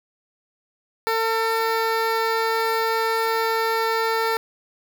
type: tone with notch filter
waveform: 15% pulse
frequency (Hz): 450.3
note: A4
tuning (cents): +40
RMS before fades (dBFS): -22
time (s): 1.07-4.37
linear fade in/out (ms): 0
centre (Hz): 8400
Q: 0.98
effects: none